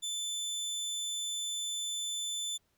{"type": "tone", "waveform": "25% pulse", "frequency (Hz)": 3520, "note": "A7", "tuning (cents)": 0, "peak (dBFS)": -30, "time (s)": [0.02, 2.58], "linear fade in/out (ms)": 20, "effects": ["pink hiss -75 dBFS RMS until 2.77 s"]}